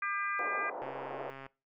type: harmonic tone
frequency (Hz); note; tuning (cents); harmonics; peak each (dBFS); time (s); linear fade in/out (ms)
400.5; G4; +37; 3 / 4 / 5 / 6; -35 / -37 / -39 / -41; 0.02-0.7; 5
type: band-pass noise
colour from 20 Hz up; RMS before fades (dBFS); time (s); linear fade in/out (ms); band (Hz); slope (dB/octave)
pink; -41; 0.39-1.3; 0; 430 to 920; 24
type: click train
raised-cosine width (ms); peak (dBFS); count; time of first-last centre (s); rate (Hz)
0.5; -31; 88; 0.82-1.464; 135
effects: noise-tail reverb RT60 0.3 s tail -22 dB re dry